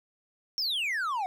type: exponential sweep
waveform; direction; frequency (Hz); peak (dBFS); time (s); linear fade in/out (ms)
triangle; down; 5588 to 724; -26; 0.58-1.26; 0
effects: none